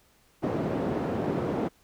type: band-pass noise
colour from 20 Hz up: white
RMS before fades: -29 dBFS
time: 0.42-1.69 s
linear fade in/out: 20 ms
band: 120 to 420 Hz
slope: 12 dB/octave
effects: pink hiss -63 dBFS RMS until 1.83 s